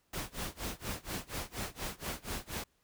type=noise with tremolo; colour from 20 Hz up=pink; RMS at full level=-37 dBFS; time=0.13-2.64 s; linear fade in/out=5 ms; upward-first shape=sine; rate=4.2 Hz; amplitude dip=95%; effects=pink hiss -74 dBFS RMS until 2.83 s